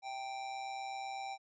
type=tone with amplitude modulation; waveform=square; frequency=783 Hz; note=G5; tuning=2 cents flat; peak=-38 dBFS; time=0.02-1.38 s; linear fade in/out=50 ms; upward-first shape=sine; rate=128 Hz; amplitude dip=50%; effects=resampled to 16000 Hz